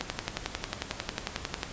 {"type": "click train", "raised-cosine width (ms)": 0.2, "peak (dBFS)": -12, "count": 19, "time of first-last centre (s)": [0.01, 1.632], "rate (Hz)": 11.1, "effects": ["pink hiss -42 dBFS RMS until 1.72 s", "resampled to 16000 Hz"]}